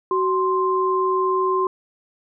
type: tone pair together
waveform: sine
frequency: 375.2 / 1047.2 Hz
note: F#4 / C6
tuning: +24 / +1 cents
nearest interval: octave + tritone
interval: 1777 cents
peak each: -20 dBFS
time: 0.11-1.67 s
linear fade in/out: 2 ms
effects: none